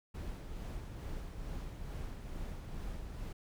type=noise with tremolo; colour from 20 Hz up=brown; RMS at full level=-41 dBFS; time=0.14-3.33 s; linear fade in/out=10 ms; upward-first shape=sine; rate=2.3 Hz; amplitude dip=35%; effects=none